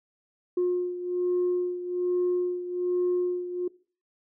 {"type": "beating tone pair", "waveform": "sine", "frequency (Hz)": [357.7, 358.9], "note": ["F4", "F4"], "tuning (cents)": [41, 47], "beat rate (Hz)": 1.2, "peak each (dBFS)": [-24, -29], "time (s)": [0.57, 3.68], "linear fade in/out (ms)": 5, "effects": ["noise-tail reverb RT60 0.4 s tail -21 dB re dry", "tanh soft clip ceiling -19 dBFS"]}